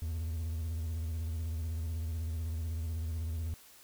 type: tone with vibrato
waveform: triangle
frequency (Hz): 81.2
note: E2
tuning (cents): -26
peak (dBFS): -31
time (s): 0.02-3.54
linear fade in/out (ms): 0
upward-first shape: square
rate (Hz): 16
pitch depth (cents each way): 65
effects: white hiss -57 dBFS RMS until 3.83 s